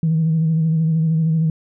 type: tone with vibrato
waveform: sine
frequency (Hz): 160.6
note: E3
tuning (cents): -45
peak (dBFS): -13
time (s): 0.03-1.5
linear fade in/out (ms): 2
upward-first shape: sine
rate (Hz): 13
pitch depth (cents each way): 41
effects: tanh soft clip ceiling -10 dBFS